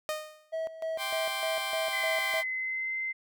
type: tone with exponential decay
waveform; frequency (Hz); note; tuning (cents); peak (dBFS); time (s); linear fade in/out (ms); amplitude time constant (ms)
sawtooth; 616; D#5; -17; -24; 0.09-0.53; 0; 94
type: tone with tremolo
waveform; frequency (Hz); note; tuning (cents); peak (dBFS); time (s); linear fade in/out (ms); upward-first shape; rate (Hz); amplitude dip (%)
triangle; 646; E5; -35; -28; 0.52-2.42; 20; square; 3.3; 75
type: chord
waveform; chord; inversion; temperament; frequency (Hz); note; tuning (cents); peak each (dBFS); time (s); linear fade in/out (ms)
15% pulse; G suspended fourth; none; just; 784 / 1045.3 / 1176; G5 / C6 / D6; 0 / -2 / +2; -29 / -29 / -35; 0.97-2.44; 50
type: tone with pitch glide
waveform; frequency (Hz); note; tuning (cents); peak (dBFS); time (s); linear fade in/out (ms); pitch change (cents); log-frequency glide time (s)
sine; 2035 to 2072; C7 to C7; -49 to -17; -30; 1.92-3.13; 20; +32; 2.38-2.95
effects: none